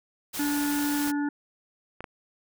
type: noise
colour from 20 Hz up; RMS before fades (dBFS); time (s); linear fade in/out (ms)
white; -34; 0.33-1.12; 20
type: harmonic tone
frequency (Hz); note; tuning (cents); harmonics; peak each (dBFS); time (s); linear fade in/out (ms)
290; D4; -22; 1 / 3 / 5 / 6; -25 / -37 / -38 / -42; 0.39-1.29; 5
type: clicks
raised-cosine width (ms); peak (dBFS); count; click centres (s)
0.5; -22; 3; 1.075 / 2.006 / 2.042
effects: none